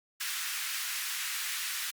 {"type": "high-pass noise", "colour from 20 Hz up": "pink", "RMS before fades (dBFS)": -35, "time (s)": [0.2, 1.91], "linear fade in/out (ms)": 10, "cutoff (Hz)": 1500, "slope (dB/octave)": 24, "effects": ["Opus 48 kbps"]}